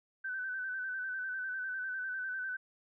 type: tone with vibrato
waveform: sine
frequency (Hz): 1527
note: G6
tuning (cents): -46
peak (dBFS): -35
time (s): 0.24-2.57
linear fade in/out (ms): 10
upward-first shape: square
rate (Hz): 10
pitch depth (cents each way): 34
effects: none